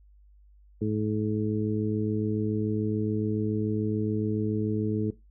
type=harmonic tone; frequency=107 Hz; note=A2; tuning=48 cents flat; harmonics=1 / 2 / 3 / 4; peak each=-30 / -29 / -31 / -32 dBFS; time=0.81-5.11 s; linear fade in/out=10 ms; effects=noise-tail reverb RT60 0.2 s tail -17 dB re dry + added 50 Hz sine -53 dBFS peak until 5.3 s